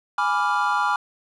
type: chord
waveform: triangle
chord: G# diminished seventh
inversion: none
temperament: equal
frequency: 830.6 / 987.8 / 1174.7 / 1396.9 Hz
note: G#5 / B5 / D6 / F6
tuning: 0 / 0 / 0 / 0 cents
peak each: -23 dBFS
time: 0.18-0.96 s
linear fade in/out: 2 ms
effects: resampled to 24000 Hz + 9-bit

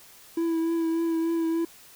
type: tone with vibrato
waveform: triangle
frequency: 330 Hz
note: E4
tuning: 2 cents sharp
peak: -21 dBFS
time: 0.37-1.65 s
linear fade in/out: 5 ms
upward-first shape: triangle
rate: 3.4 Hz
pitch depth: 25 cents each way
effects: white hiss -51 dBFS RMS until 1.95 s

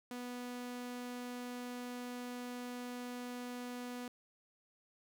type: tone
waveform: sawtooth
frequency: 245.9 Hz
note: B3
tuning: 7 cents flat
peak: -38 dBFS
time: 0.11-4.08 s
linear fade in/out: 2 ms
effects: none

